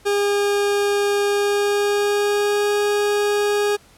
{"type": "tone with pitch glide", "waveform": "40% pulse", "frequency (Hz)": [406.4, 412.1], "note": ["G#4", "G#4"], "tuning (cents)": [-38, -13], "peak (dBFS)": -16, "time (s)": [0.05, 3.77], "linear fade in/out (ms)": 20, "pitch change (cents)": 25, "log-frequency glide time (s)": [1.23, 2.73], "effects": ["pink hiss -51 dBFS RMS until 3.97 s", "low-pass 12000 Hz 12 dB/octave"]}